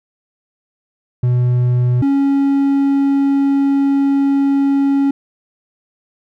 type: tone pair in turn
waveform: triangle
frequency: 123.47 / 277.2 Hz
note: B2 / C#4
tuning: 0 / 0 cents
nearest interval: octave + major second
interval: 1400 cents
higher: second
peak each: -9 / -9 dBFS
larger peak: neither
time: 1.23-2.02 / 2.02-5.11 s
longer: second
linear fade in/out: 5 ms
effects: none